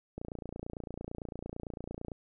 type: click train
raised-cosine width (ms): 2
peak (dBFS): -26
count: 57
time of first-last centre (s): 0.18-2.118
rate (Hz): 28.9
effects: none